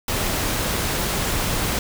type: noise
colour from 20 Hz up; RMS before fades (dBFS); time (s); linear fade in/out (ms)
pink; -23; 0.08-1.79; 2
effects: none